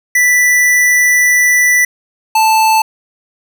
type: tone pair in turn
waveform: square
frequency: 1975.5 / 880 Hz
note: B6 / A5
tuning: 0 / 0 cents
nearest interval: octave + major second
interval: 1400 cents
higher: first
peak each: -8 dBFS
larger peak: neither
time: 0.15-1.85 / 2.35-2.82 s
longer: first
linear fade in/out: 5 ms
effects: none